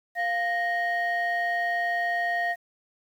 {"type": "tone pair together", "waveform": "sine", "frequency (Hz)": [698.5, 1864.8], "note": ["F5", "A#6"], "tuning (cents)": [0, 0], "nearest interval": "octave + perfect fourth", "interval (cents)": 1700, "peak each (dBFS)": [-25, -25], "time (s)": [0.15, 2.56], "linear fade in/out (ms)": 50, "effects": ["tanh soft clip ceiling -20 dBFS", "9-bit"]}